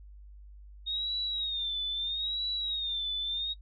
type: tone with vibrato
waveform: sine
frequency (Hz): 3707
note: A#7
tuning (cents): -10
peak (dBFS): -30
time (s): 0.86-3.54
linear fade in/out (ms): 20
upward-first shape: sine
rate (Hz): 0.77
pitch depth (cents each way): 100
effects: noise-tail reverb RT60 0.1 s tail -20 dB re dry + added 50 Hz sine -47 dBFS peak until 3.61 s